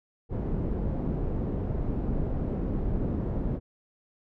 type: low-pass noise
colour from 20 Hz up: pink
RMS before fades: -29 dBFS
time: 0.29-3.6 s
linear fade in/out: 50 ms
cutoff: 380 Hz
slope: 12 dB/octave
effects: none

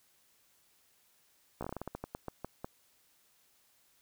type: slowing click train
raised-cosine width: 1 ms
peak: -24 dBFS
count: 15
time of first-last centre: 1.61-2.645 s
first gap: 15 ms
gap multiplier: 1.22
effects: white hiss -69 dBFS RMS until 4.01 s

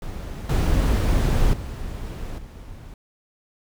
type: noise with level steps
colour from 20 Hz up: brown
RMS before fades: -31 / -19 / -31 / -39 dBFS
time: 0.02-2.94 s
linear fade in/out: 2 ms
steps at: 0.49 / 1.53 / 2.38 s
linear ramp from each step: 5 ms
effects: none

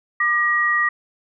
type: tone pair together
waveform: sine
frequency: 1196.9 / 1900 Hz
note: D6 / A#6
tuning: +32 / +33 cents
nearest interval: minor sixth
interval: 801 cents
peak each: -21 / -17 dBFS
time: 0.2-0.89 s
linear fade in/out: 5 ms
effects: none

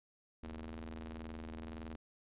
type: ring-modulated tone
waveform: sawtooth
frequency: 81.8 Hz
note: E2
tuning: 13 cents flat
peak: -37 dBFS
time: 0.43-1.96 s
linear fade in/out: 5 ms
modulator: 153 Hz
effects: resampled to 8000 Hz

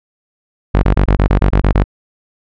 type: tone bursts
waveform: sawtooth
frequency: 49 Hz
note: G1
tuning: in tune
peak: -4 dBFS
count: 10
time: 0.74-1.84 s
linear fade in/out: 10 ms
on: 92 ms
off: 20 ms
effects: low-pass 2000 Hz 12 dB/octave

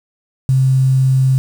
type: tone with quantisation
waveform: sine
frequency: 131.9 Hz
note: C3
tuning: 14 cents sharp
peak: -9 dBFS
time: 0.49-1.38 s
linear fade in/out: 0 ms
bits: 6
effects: none

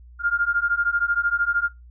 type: beating tone pair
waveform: sine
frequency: 1400 / 1413 Hz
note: F6 / F6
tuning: +4 / +20 cents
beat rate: 13 Hz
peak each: -23 / -22 dBFS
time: 0.19-1.7 s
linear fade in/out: 50 ms
effects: noise-tail reverb RT60 0.2 s tail -21 dB re dry + added 60 Hz sine -43 dBFS peak until 1.9 s

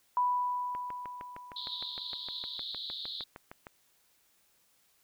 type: tone with exponential decay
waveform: sine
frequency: 987.8 Hz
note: B5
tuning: in tune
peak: -24 dBFS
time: 0.17-2.57 s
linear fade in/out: 1 ms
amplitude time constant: 520 ms
type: click train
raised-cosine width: 0.5 ms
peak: -29 dBFS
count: 20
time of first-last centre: 0.75-3.669 s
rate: 6.51 Hz
type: band-pass noise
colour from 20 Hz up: white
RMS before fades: -40 dBFS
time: 1.56-3.24 s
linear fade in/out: 5 ms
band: 3500 to 4200 Hz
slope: 96 dB/octave
effects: white hiss -69 dBFS RMS until 5.03 s

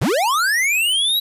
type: linear sweep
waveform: square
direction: up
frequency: 75.7 to 3944 Hz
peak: -16 dBFS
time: 0.01-1.2 s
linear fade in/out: 10 ms
effects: resampled to 32000 Hz + 8-bit

